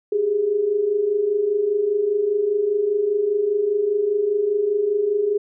sine tone pair together, 390.3 / 415.3 Hz, G4 / G#4, -8 / 0 cents, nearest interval minor second, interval 108 cents, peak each -25 / -18 dBFS, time 0.12-5.38 s, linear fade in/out 5 ms, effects none

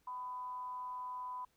sine tone with frequency modulation, 1000 Hz, B5, 21 cents sharp, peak -40 dBFS, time 0.07-1.45 s, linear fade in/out 5 ms, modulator 237 Hz, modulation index 0.23, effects pink hiss -75 dBFS RMS until 1.56 s

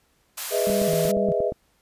white high-pass noise, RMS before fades -31 dBFS, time 0.37-1.12 s, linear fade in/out 10 ms, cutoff 630 Hz, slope 24 dB/octave
sine chord, E major seventh, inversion first, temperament just, 412 / 494.4 / 618.1 / 659.3 Hz, G#4 / B4 / D#5 / E5, -14 / +2 / -12 / 0 cents, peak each -26 dBFS, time 0.5-1.53 s, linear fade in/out 50 ms
sine tone with vibrato, 180.2 Hz, F#3, 45 cents flat, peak -25 dBFS, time 0.67-1.32 s, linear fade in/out 0 ms, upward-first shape square, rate 2.4 Hz, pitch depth 170 cents each way
click train, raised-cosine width 2 ms, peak -18 dBFS, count 8, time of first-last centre 0.7-1.522 s, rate 8.52 Hz
effects pink hiss -65 dBFS RMS until 1.81 s + resampled to 32000 Hz

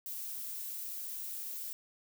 violet noise, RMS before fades -41 dBFS, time 0.06-1.73 s, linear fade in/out 0 ms, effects none

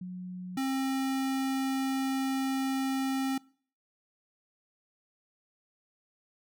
sine / square tone pair in turn, 181.9 / 266.9 Hz, F#3 / C4, -29 / +35 cents, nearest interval perfect fifth, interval 664 cents, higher second, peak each -36 / -29 dBFS, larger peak second, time 0.01-0.57 / 0.57-3.38 s, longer second, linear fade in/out 5 ms, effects noise-tail reverb RT60 0.5 s tail -24 dB re dry

